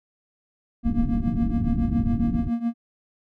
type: low-pass noise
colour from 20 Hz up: pink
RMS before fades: -25 dBFS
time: 0.83-2.52 s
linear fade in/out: 50 ms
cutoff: 300 Hz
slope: 48 dB/octave
type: tone with tremolo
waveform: triangle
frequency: 233.7 Hz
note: A#3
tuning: 5 cents sharp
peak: -17 dBFS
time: 0.83-2.74 s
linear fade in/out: 50 ms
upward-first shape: triangle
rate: 7.2 Hz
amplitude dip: 90%
effects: none